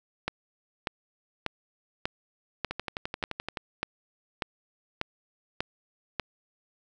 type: two click trains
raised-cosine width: 0.3 ms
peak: -16 / -12 dBFS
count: 11 / 11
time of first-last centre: 2.71-3.572 / 0.28-6.197 s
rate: 11.6 / 1.69 Hz
effects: none